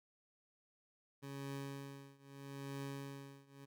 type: tone with tremolo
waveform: 20% pulse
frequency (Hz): 138.59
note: C#3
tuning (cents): 0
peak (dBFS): -37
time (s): 1.22-3.66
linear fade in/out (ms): 20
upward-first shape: triangle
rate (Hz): 0.78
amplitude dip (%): 95
effects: none